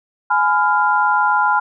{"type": "chord", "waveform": "sine", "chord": "F diminished", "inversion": "first", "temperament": "just", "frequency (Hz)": [838.1, 1005.8, 1396.9], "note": ["Ab5", "Cb6", "F6"], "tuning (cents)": [16, 31, 0], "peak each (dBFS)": -17, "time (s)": [0.3, 1.6], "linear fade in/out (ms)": 10, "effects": []}